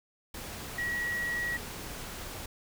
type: tone in noise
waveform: sine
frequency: 1916 Hz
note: A#6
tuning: 47 cents sharp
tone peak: -30 dBFS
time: 0.78-1.57 s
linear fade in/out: 5 ms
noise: pink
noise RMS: -41 dBFS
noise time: 0.34-2.46 s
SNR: +8 dB
effects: none